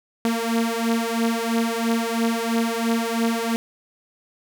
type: beating tone pair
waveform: sawtooth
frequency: 228.3 / 231.3 Hz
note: A#3 / A#3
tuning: -36 / -13 cents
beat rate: 3 Hz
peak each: -19 / -20 dBFS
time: 0.25-3.56 s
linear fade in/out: 0 ms
effects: none